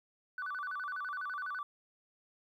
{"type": "tone with vibrato", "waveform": "sine", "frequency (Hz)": 1318.5, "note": "E6", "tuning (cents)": 0, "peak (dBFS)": -35, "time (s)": [0.38, 1.63], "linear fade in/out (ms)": 2, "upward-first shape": "square", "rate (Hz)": 12, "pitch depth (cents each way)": 220, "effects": ["tanh soft clip ceiling -33 dBFS", "12-bit"]}